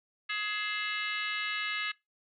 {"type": "harmonic tone with a mistuned harmonic", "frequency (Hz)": 420.1, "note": "G#4", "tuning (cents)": 20, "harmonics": [3, 4, 5, 6, 7, 8, 9, 10], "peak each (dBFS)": [-40, -37, -36, -39, -41, -46, -45, -48], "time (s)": [0.29, 1.92], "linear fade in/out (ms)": 10, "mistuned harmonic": 6, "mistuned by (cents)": 74, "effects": ["noise-tail reverb RT60 0.2 s tail -22 dB re dry"]}